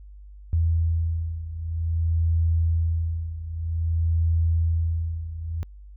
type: beating tone pair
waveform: sine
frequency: 82.41 / 82.93 Hz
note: E2 / E2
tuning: 0 / +11 cents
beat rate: 0.52 Hz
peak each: -22 / -26 dBFS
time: 0.53-5.63 s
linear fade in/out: 0 ms
effects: added 50 Hz sine -41 dBFS peak until 5.96 s